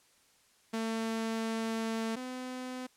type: tone pair in turn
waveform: sawtooth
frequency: 224.6 / 254.2 Hz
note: A3 / C4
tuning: +36 / -50 cents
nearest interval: major second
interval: 214 cents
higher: second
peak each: -28 / -34 dBFS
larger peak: first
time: 0.73-2.16 / 2.16-2.87 s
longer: first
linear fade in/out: 10 ms
effects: white hiss -66 dBFS RMS until 2.96 s + low-pass 10000 Hz 12 dB/octave